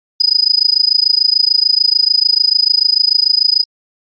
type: tone with amplitude modulation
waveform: sine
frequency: 4978 Hz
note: D#8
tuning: in tune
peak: -5 dBFS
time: 0.2-3.64 s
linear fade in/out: 10 ms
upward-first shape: sine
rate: 26.8 Hz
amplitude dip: 100%
effects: Opus 48 kbps